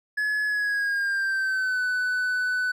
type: tone with pitch glide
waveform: triangle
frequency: 1700 to 1497.1 Hz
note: G#6 to F#6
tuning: +40 to +20 cents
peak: -21 dBFS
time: 0.17-2.72 s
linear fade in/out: 10 ms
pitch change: -220 cents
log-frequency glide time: 0.46-1.82 s
effects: none